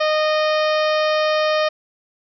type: harmonic tone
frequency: 616 Hz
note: D#5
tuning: 17 cents flat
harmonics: 1 / 2 / 3 / 4 / 5 / 6 / 7 / 8 / 9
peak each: -17 / -23 / -27 / -29 / -31 / -33 / -34 / -35 / -36 dBFS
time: 0-1.69 s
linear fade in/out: 10 ms
effects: none